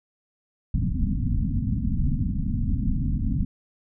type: low-pass noise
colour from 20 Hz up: pink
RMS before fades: -24 dBFS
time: 0.74-3.45 s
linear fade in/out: 5 ms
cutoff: 270 Hz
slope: 96 dB/octave
effects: none